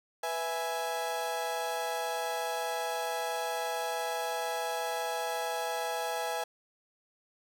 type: chord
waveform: 35% pulse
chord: E major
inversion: second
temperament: equal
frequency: 493.9 / 659.3 / 830.6 Hz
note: B4 / E5 / G#5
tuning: 0 / 0 / 0 cents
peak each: -36 / -35 / -33 dBFS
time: 0.23-6.44 s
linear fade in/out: 5 ms
effects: none